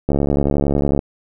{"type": "click train", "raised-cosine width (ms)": 2, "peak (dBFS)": -4, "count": 65, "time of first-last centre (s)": [0.09, 0.991], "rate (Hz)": 71, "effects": []}